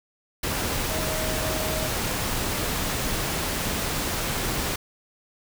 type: tone in noise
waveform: sine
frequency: 630 Hz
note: D#5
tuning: 21 cents sharp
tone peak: -32 dBFS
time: 0.91-1.88 s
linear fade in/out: 5 ms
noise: pink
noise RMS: -27 dBFS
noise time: 0.43-4.76 s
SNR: -8 dB
effects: none